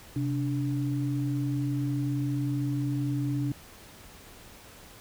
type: tone pair together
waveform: sine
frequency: 130.8 / 290.5 Hz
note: C3 / D4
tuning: 0 / -19 cents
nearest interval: octave + major second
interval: 1381 cents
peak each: -28 / -30 dBFS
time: 0.16-3.52 s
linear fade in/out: 2 ms
effects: pink hiss -50 dBFS RMS until 5 s